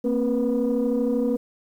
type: tone cluster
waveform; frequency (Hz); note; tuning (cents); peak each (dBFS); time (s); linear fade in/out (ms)
sine; 230.7 / 263.6 / 484.9; A#3 / C4 / B4; -18 / +13 / -32; -23; 0.04-1.37; 10
effects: tanh soft clip ceiling -15 dBFS + 9-bit